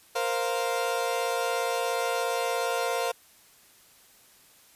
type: chord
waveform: 30% pulse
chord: Bb suspended second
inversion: none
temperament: equal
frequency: 466.2 / 523.3 / 698.5 Hz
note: Bb4 / C5 / F5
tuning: 0 / 0 / 0 cents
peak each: -28 dBFS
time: 0.15-3.12 s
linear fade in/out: 10 ms
effects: white hiss -57 dBFS RMS until 4.75 s + resampled to 32000 Hz